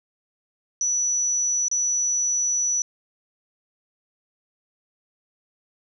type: tone with dropouts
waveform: sine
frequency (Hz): 5920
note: F#8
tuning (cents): 0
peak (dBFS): -20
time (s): 0.81-2.82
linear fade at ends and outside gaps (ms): 1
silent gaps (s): 1.683-1.714
effects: none